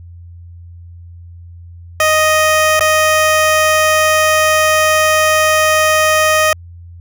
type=tone with dropouts; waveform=15% pulse; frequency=622.3 Hz; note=D#5; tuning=in tune; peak=-3 dBFS; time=2-6.53 s; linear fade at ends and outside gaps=2 ms; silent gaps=2.795-2.807 s; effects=added 86 Hz sine -32 dBFS peak until 7 s